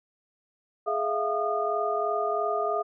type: tone cluster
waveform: sine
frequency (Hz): 419.2 / 657 / 700 / 1222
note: G#4 / E5 / F5 / D#6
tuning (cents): +16 / -6 / +4 / -32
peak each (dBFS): -30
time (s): 0.86-2.83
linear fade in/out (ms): 20
effects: none

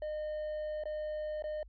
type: tone with dropouts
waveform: triangle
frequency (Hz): 610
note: D#5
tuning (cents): -34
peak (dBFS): -33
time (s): 0.02-1.63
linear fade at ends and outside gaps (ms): 2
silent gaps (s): 0.837-0.855 / 1.423-1.44
effects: added 50 Hz sine -52 dBFS peak until 1.68 s + resampled to 11025 Hz

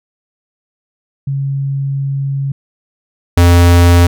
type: tone pair in turn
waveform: sine / square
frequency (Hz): 137.9 / 86.87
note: C#3 / F2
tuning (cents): -9 / -9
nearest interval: minor sixth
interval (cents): 800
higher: first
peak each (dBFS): -14 / -5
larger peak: second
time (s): 1.27-2.52 / 3.37-4.07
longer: first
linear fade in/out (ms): 5
effects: none

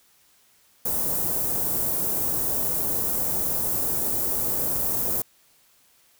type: band-stop noise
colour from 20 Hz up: white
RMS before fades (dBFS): -25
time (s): 0.85-5.22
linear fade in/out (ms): 5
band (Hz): 630 to 13000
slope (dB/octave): 12
effects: white hiss -60 dBFS RMS until 6.19 s

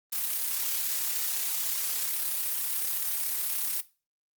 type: noise with amplitude modulation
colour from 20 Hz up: blue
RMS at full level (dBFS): -28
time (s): 0.12-3.81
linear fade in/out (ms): 10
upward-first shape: sine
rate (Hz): 33.8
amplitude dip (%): 40
effects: noise-tail reverb RT60 0.3 s tail -17 dB re dry + Opus 32 kbps

